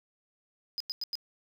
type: tone bursts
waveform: triangle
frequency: 5000 Hz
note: D#8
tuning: 8 cents sharp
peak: -30 dBFS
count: 4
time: 0.78-1.154 s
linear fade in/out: 0 ms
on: 23 ms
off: 94 ms
effects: none